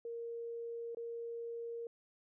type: tone with dropouts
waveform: sine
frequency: 466 Hz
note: A#4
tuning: 1 cent flat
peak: -40 dBFS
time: 0.05-1.87 s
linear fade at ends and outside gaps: 2 ms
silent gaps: 0.948-0.97 s
effects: none